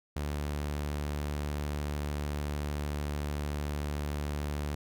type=tone; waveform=sawtooth; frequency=73.42 Hz; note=D2; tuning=in tune; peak=-28 dBFS; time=0.16-4.75 s; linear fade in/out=5 ms; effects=none